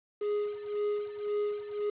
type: tone with tremolo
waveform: triangle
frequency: 415.3 Hz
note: G#4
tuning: in tune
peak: -25 dBFS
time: 0.21-1.9 s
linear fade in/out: 5 ms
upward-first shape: sine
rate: 1.9 Hz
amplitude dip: 75%
effects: resampled to 8000 Hz + 9-bit